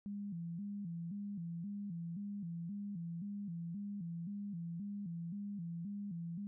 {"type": "tone with vibrato", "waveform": "sine", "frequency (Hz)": 185, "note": "F#3", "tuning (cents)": 0, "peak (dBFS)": -40, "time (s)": [0.06, 6.47], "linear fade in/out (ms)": 0, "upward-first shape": "square", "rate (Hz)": 1.9, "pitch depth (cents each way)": 160, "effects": []}